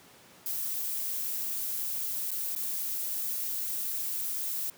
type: noise with dropouts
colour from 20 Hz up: violet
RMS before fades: -33 dBFS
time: 0.46-4.7 s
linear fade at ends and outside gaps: 1 ms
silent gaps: 2.307-2.315 / 2.551-2.561 s
effects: pink hiss -55 dBFS RMS until 4.77 s + high-pass 150 Hz 12 dB/octave